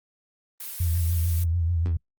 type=noise; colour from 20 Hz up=blue; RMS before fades=-36 dBFS; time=0.6-1.44 s; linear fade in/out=5 ms
type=tone with vibrato; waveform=sine; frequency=84.5 Hz; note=E2; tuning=43 cents sharp; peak=-21 dBFS; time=0.8-1.97 s; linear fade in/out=5 ms; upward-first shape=sine; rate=6.8 Hz; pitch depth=65 cents each way
effects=noise-tail reverb RT60 0.1 s tail -25 dB re dry + Opus 32 kbps